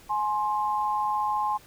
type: tone pair together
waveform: sine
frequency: 841 / 1055.1 Hz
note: G#5 / C6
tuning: +22 / +14 cents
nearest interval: major third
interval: 392 cents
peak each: -26 / -27 dBFS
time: 0.09-1.58 s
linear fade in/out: 20 ms
effects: pink hiss -53 dBFS RMS until 1.66 s